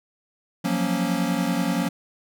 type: chord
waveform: square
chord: Gb major seventh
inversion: third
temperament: equal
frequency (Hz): 174.61 / 185 / 233.1 / 277.2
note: F3 / Gb3 / Bb3 / Db4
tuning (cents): 0 / 0 / 0 / 0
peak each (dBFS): -28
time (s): 0.64-1.89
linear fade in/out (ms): 10
effects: none